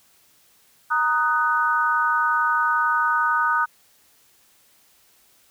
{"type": "chord", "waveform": "sine", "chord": "D# minor", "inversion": "second", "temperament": "just", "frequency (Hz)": [933.4, 1244.5, 1493.4], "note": ["A#5", "D#6", "F#6"], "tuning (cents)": [2, 0, 16], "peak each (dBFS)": [-24, -21, -22], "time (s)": [0.9, 3.66], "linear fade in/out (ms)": 20, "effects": ["white hiss -58 dBFS RMS until 5.5 s"]}